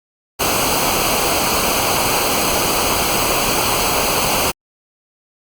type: noise with comb filter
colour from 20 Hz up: pink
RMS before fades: -17 dBFS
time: 0.39-4.52 s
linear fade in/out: 20 ms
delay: 0.55 ms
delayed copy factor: -0.7
effects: Opus 48 kbps